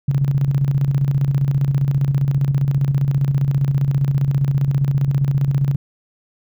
sine tone with tremolo, 138.7 Hz, C#3, 1 cent sharp, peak -12 dBFS, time 0.08-5.76 s, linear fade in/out 5 ms, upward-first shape square, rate 15 Hz, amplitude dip 55%, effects none

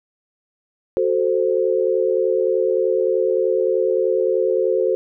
sine chord, F# diminished, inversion none, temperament equal, 370 / 440 / 523.3 Hz, F#4 / A4 / C5, 0 / 0 / 0 cents, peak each -20 dBFS, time 0.97-4.95 s, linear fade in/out 0 ms, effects none

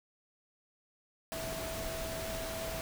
sine tone in noise, 653 Hz, E5, 17 cents flat, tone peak -40 dBFS, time 1.32-2.81 s, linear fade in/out 0 ms, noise pink, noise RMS -40 dBFS, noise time 1.32-2.81 s, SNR -3 dB, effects none

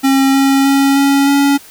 square tone with pitch steps, 269.9 / 272.6 / 275.3 / 278 / 280.7 Hz, C#4 / C#4 / C#4 / C#4 / C#4, -46 / -29 / -12 / +5 / +22 cents, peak -9 dBFS, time 0.03-1.58 s, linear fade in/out 20 ms, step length 310 ms, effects white hiss -39 dBFS RMS until 1.7 s

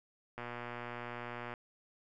click train, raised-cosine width 0.5 ms, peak -27 dBFS, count 140, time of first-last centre 0.38-1.538 s, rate 120 Hz, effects none

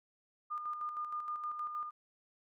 sine tone with tremolo, 1213 Hz, D#6, 44 cents flat, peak -35 dBFS, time 0.5-1.91 s, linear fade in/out 20 ms, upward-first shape square, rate 6.4 Hz, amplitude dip 45%, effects none

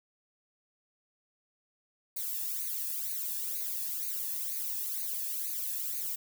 violet noise with flanger, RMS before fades -35 dBFS, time 2.16-6.16 s, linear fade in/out 10 ms, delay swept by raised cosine 0.46 to 1.17 ms, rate 2.1 Hz, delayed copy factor +0.9, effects none

